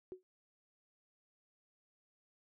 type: tone with exponential decay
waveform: sine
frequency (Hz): 370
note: F#4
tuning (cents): 0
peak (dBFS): -39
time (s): 0.12-0.23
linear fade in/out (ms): 0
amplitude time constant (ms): 22
effects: none